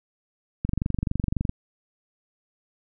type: click train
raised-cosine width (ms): 5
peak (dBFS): -12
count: 21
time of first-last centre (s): 0.65-1.494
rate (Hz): 23.7
effects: none